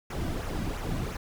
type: noise with flanger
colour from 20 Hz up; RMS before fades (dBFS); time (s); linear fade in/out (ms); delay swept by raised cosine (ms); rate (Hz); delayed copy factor
brown; -32; 0.1-1.17; 5; 0.22 to 2.32; 2.9; -0.6
effects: none